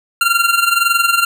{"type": "tone with amplitude modulation", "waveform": "25% pulse", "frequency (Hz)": 1383, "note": "F6", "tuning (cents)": -17, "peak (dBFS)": -5, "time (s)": [0.21, 1.25], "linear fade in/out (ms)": 2, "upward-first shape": "sine", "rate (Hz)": 21.7, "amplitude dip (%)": 70, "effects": []}